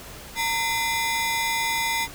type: ring-modulated tone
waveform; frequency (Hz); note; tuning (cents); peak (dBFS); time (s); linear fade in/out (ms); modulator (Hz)
sawtooth; 1480; F#6; 0; -16; 0.35-2.08; 50; 562
effects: pink hiss -41 dBFS RMS until 2.14 s